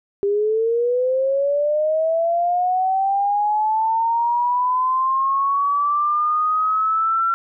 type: linear sweep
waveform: sine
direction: up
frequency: 397 to 1361 Hz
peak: -16 dBFS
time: 0.23-7.34 s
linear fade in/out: 0 ms
effects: none